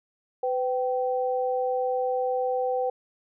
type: tone pair together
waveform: sine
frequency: 503.3 / 775 Hz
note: B4 / G5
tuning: +33 / -20 cents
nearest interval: perfect fifth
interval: 747 cents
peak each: -25 / -28 dBFS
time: 0.43-2.9 s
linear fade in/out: 5 ms
effects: none